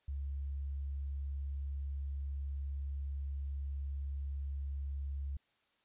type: tone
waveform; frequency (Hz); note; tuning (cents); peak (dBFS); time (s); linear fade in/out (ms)
sine; 69.6; C#2; +8; -36; 0.08-5.37; 5
effects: white hiss -75 dBFS RMS until 5.84 s + resampled to 8000 Hz